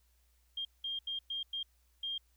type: tone bursts at uneven times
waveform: sine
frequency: 3210 Hz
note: G7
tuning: 40 cents sharp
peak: -35 dBFS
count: 6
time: 0.57-0.65 / 0.84-0.99 / 1.07-1.19 / 1.3-1.43 / 1.53-1.63 / 2.03-2.18 s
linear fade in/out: 5 ms
effects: added 60 Hz sine -68 dBFS peak until 2.36 s + white hiss -75 dBFS RMS until 2.36 s